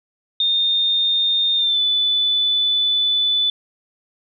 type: tone with pitch glide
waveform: sine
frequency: 3647 to 3490 Hz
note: A#7 to A7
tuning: -39 to -15 cents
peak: -15 dBFS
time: 0.4-3.5 s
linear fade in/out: 2 ms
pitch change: -76 cents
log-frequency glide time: 1.56-1.81 s
effects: none